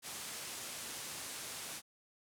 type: low-pass noise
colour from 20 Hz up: white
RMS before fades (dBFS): -45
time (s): 0.02-1.82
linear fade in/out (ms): 50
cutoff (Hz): 11000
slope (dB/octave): 24
effects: high-pass 80 Hz 12 dB/octave